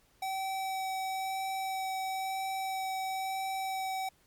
square tone with vibrato, 765 Hz, G5, 42 cents flat, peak -33 dBFS, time 0.22-4.09 s, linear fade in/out 5 ms, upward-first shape sine, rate 1 Hz, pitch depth 8 cents each way, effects pink hiss -67 dBFS RMS until 4.26 s + MP3 96 kbps

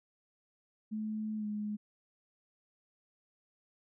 sine tone with pitch glide, 215.7 to 209.8 Hz, A3 to G#3, -34 to +18 cents, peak -34 dBFS, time 0.91-1.77 s, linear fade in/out 20 ms, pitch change -48 cents, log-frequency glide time 1.37-1.46 s, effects none

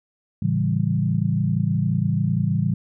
sine chord, A dominant seventh, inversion none, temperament equal, 110 / 138.59 / 164.81 / 196 Hz, A2 / C#3 / E3 / G3, 0 / 0 / 0 / 0 cents, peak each -24 / -24 / -23 / -25 dBFS, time 0.42-2.74 s, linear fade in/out 5 ms, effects none

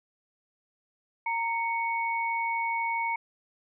sine tone pair together, 924.6 / 2222 Hz, A#5 / C#7, -14 / +4 cents, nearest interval octave + minor third, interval 1518 cents, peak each -28 / -31 dBFS, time 1.26-3.16 s, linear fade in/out 5 ms, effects none

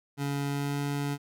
25% pulse tone with pitch glide, 141.4 to 142.71 Hz, C#3 to D3, +35 to -49 cents, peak -25 dBFS, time 0.17-1.18 s, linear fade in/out 50 ms, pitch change +16 cents, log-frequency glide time 0.47-0.77 s, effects none

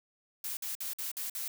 blue noise bursts, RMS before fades -37 dBFS, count 6, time 0.44-1.48 s, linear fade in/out 2 ms, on 130 ms, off 52 ms, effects none

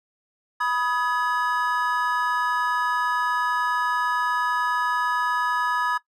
triangle tone cluster, 983 / 1254 / 1690 Hz, B5 / D#6 / G#6, -8 / +13 / +30 cents, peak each -24 dBFS, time 0.6-5.98 s, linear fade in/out 10 ms, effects noise-tail reverb RT60 0.1 s tail -19 dB re dry

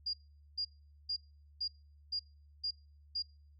sine tone bursts, 4825 Hz, D8, 46 cents sharp, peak -33 dBFS, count 7, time 0.06-3.225 s, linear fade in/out 10 ms, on 75 ms, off 440 ms, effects noise-tail reverb RT60 0.5 s tail -26 dB re dry + added 73 Hz sine -58 dBFS peak until 3.59 s

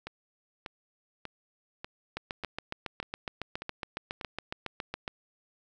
two click trains, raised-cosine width 0.3 ms, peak -18 / -22 dBFS, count 22 / 8, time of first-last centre 2.17-5.079 / 0.07-4.212 s, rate 7.22 / 1.69 Hz, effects none

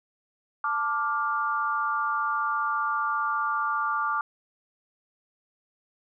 sine chord, D minor, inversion second, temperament just, 881 / 1174.7 / 1409.6 Hz, A5 / D6 / F6, +2 / 0 / +16 cents, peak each -32 / -26 / -30 dBFS, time 0.64-4.21 s, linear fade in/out 2 ms, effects none

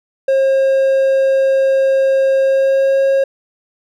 triangle tone with pitch glide, 537 to 542.6 Hz, C5 to C#5, +45 to -37 cents, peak -8 dBFS, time 0.28-3.24 s, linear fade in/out 5 ms, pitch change +18 cents, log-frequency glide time 2.42-3.02 s, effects none

